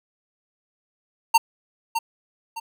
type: tone with echo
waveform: square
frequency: 914 Hz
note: A#5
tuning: 34 cents flat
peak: -12 dBFS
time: 1.34-1.38 s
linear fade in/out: 10 ms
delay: 610 ms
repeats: 2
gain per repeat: -9 dB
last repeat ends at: 2.6 s
effects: none